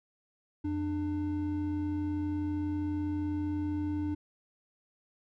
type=tone pair together; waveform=triangle; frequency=88.8 / 298.7 Hz; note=F2 / D4; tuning=+29 / +29 cents; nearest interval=octave + major sixth; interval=2100 cents; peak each=-34 / -29 dBFS; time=0.64-4.15 s; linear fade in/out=10 ms; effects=none